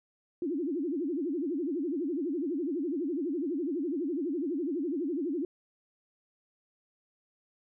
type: tone with vibrato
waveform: sine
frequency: 311.1 Hz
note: D#4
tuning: in tune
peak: -29 dBFS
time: 0.42-5.45 s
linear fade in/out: 2 ms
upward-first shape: sine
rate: 12 Hz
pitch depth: 270 cents each way
effects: none